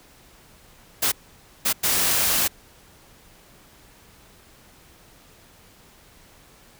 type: noise bursts at uneven times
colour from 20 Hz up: white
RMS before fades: -21 dBFS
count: 3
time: 1.02-1.12 / 1.65-1.73 / 1.83-2.48 s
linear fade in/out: 10 ms
effects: pink hiss -52 dBFS RMS until 6.79 s